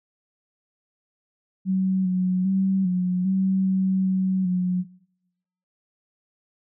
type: tone with pitch steps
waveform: sine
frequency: 188.7 / 183.8 / 191.7 / 181.3 / 190.5 / 189.4 / 188.2 / 181.2 Hz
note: F#3 / F#3 / G3 / F#3 / G3 / F#3 / F#3 / F#3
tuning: +34 / -11 / -38 / -35 / -49 / +41 / +30 / -36 cents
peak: -19 dBFS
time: 1.65-4.85 s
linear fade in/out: 50 ms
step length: 400 ms
effects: noise-tail reverb RT60 0.9 s tail -22 dB re dry